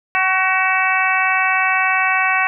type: harmonic tone with a mistuned harmonic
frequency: 377.4 Hz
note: F#4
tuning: 34 cents sharp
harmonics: 2 / 3 / 4 / 5 / 6 / 7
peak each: -21 / -21 / -21 / -21 / -21 / -21 dBFS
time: 0.15-2.47 s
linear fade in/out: 0 ms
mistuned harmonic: 3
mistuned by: -20 cents
effects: none